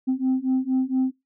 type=beating tone pair; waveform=sine; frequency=257.9 / 262.2 Hz; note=C4 / C4; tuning=-25 / +4 cents; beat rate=4.3 Hz; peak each=-22 / -21 dBFS; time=0.07-1.12 s; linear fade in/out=20 ms; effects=noise-tail reverb RT60 0.2 s tail -21 dB re dry + tanh soft clip ceiling -16 dBFS